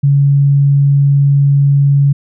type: tone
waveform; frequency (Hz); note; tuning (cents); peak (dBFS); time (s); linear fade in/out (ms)
sine; 140.7; C#3; +26; -6; 0.03-2.13; 10
effects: none